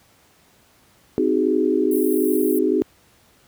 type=chord; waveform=sine; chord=Ab dominant seventh; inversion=first; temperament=just; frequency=259.6 / 311.5 / 373.8 / 415.3 Hz; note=C4 / Eb4 / Gb4 / Ab4; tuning=-13 / +2 / +18 / 0 cents; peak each=-23 / -21 / -21 / -22 dBFS; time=1.18-2.82 s; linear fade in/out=0 ms
type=high-pass noise; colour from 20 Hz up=white; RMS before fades=-32 dBFS; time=1.91-2.59 s; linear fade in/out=5 ms; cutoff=9500 Hz; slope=48 dB/octave
effects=pink hiss -56 dBFS RMS until 3.47 s + high-pass 60 Hz 12 dB/octave